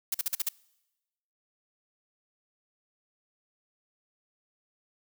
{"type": "noise bursts", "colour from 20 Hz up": "blue", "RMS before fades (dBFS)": -28, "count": 6, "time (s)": [0.12, 0.489], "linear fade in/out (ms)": 5, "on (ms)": 24, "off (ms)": 45, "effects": ["noise-tail reverb RT60 1.0 s tail -24 dB re dry"]}